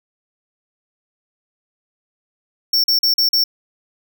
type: tone bursts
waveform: square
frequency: 5460 Hz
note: F8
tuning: 40 cents flat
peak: -13 dBFS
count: 5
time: 2.73-3.44 s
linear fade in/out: 5 ms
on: 110 ms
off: 40 ms
effects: none